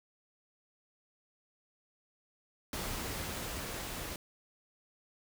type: noise with level ramp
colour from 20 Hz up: pink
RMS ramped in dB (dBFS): -38 to -41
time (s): 2.73-4.16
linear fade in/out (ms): 2
effects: none